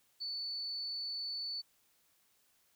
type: tone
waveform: sine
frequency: 4478 Hz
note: C#8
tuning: 17 cents sharp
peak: -37 dBFS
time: 0.2-1.62 s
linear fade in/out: 20 ms
effects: white hiss -72 dBFS RMS until 2.75 s